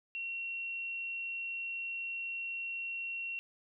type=tone; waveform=sine; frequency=2732 Hz; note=F7; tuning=39 cents flat; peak=-36 dBFS; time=0.15-3.39 s; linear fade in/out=0 ms; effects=none